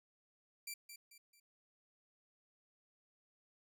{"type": "tone with echo", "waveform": "10% pulse", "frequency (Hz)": 2349, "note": "D7", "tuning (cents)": 0, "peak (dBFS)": -34, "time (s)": [0.67, 0.74], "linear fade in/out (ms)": 5, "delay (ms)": 220, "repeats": 3, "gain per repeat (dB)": -8, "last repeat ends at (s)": 1.4, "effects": []}